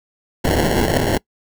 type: noise with sample-and-hold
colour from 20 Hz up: blue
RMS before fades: -17 dBFS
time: 0.44-1.18 s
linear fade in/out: 10 ms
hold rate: 1225 Hz
effects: noise-tail reverb RT60 0.1 s tail -24 dB re dry